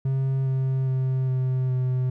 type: tone with pitch steps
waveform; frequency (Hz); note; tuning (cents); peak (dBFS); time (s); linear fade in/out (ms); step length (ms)
triangle; 133.8 / 132.26 / 130.74 / 129.24 / 127.76; C3 / C3 / C3 / C3 / C3; +39 / +19 / -1 / -21 / -41; -19; 0.05-2.1; 5; 410
effects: none